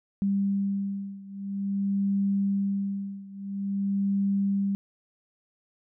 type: beating tone pair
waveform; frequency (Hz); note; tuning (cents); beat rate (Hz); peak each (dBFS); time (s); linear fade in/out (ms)
sine; 197.8 / 198.29; G3 / G3; +16 / +20; 0.49; -27 / -29; 0.22-4.75; 0
effects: none